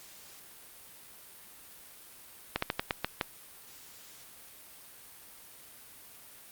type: slowing click train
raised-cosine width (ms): 0.3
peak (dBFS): -12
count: 7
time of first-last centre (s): 2.56-3.212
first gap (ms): 64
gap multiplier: 1.21
effects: white hiss -52 dBFS RMS until 6.51 s + Opus 48 kbps